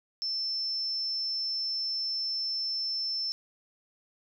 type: tone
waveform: sine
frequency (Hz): 5320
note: E8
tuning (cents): +15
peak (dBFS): -29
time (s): 0.22-3.32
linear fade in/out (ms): 0
effects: 11-bit